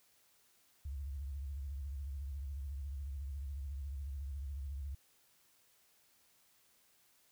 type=tone with vibrato; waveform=sine; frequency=69.3 Hz; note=C#2; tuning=in tune; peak=-39 dBFS; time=0.85-4.95 s; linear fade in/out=5 ms; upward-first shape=triangle; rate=14 Hz; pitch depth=160 cents each way; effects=white hiss -70 dBFS RMS until 7.31 s